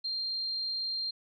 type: tone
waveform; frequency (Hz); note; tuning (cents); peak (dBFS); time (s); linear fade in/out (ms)
sine; 4186; C8; 0; -31; 0.04-1.11; 10
effects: none